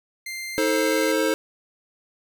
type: tone with pitch glide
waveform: sawtooth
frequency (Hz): 2093 to 2079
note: C7 to C7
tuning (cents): 0 to -12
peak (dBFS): -27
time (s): 0.26-1.12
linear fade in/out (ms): 5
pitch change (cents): -12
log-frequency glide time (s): 0.57-0.79
type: chord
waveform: square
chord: A diminished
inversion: second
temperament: just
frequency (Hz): 316.8 / 440 / 528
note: Eb4 / A4 / C5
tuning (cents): +31 / 0 / +16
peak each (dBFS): -25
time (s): 0.58-1.34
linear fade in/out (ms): 0
effects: none